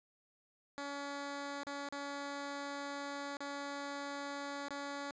10% pulse tone with dropouts, 282.9 Hz, C#4, 35 cents sharp, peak -32 dBFS, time 0.78-5.11 s, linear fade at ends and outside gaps 0 ms, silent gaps 1.634-1.668 / 1.888-1.925 / 3.369-3.405 / 4.684-4.707 s, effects resampled to 16000 Hz + 12-bit

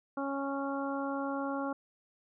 harmonic tone, 276.4 Hz, C#4, 5 cents flat, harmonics 1 / 2 / 3 / 4 / 5, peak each -35 / -38 / -40 / -41 / -42 dBFS, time 0.17-1.73 s, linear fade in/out 5 ms, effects none

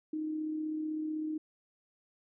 sine tone with amplitude modulation, 310.2 Hz, D#4, 5 cents flat, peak -31 dBFS, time 0.13-1.38 s, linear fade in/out 5 ms, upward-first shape sine, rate 35.9 Hz, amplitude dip 35%, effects none

